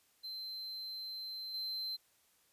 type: tone with level steps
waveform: triangle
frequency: 4100 Hz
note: C8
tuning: 36 cents flat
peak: -40 / -36 dBFS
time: 0.23-1.97 s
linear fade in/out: 20 ms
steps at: 1.54 s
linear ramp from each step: 2 ms
effects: white hiss -71 dBFS RMS until 2.52 s + resampled to 32000 Hz